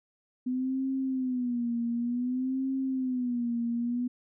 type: tone with vibrato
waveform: sine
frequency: 250 Hz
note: B3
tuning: 21 cents sharp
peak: -27 dBFS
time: 0.46-4.08 s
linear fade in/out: 10 ms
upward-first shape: sine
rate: 0.55 Hz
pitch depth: 110 cents each way
effects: none